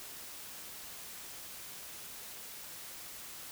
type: silence
effects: white hiss -47 dBFS RMS until 3.51 s